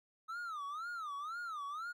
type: tone with vibrato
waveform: triangle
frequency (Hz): 1268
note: D#6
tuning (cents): +32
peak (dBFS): -38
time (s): 0.28-1.93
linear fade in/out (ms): 20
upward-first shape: sine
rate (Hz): 2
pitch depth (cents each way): 210
effects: none